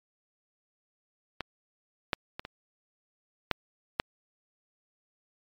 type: clicks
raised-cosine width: 0.3 ms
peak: -16 / -10 / -20 / -22 / -8 / -8 dBFS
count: 6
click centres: 1.407 / 2.132 / 2.395 / 2.451 / 3.513 / 3.999 s
effects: MP3 96 kbps